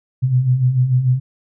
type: beating tone pair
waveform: sine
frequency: 122 / 128.8 Hz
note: B2 / C3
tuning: -21 / -27 cents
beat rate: 6.8 Hz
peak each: -20 / -13 dBFS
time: 0.22-1.2 s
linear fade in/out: 20 ms
effects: none